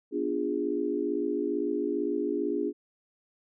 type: chord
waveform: sine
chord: B diminished seventh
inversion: none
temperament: equal with one note detuned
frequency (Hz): 246.9 / 293.7 / 349.2 / 411.5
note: B3 / D4 / F4 / Ab4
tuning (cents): 0 / 0 / 0 / -16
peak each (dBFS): -36 / -31 / -32 / -31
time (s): 0.11-2.73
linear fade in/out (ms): 50
effects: none